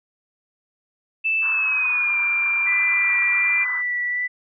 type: tone with pitch glide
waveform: sine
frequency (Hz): 2639 to 2378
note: E7 to D7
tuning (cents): +1 to +21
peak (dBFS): -18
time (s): 1.24-3.65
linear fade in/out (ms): 20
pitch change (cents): -180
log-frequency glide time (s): 1.5-2.17
type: band-pass noise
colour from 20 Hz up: pink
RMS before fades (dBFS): -35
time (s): 1.41-3.83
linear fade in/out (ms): 50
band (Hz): 960 to 1700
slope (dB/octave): 96
type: tone with vibrato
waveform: sine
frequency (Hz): 1975.5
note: B6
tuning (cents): 0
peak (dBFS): -21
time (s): 2.66-4.28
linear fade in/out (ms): 20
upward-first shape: sine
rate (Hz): 1.3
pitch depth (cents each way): 19
effects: none